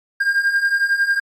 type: beating tone pair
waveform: triangle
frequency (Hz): 1600 / 1611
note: G6 / G6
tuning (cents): +35 / +47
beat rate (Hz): 11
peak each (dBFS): -19 / -15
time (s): 0.2-1.2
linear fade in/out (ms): 10
effects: AAC 48 kbps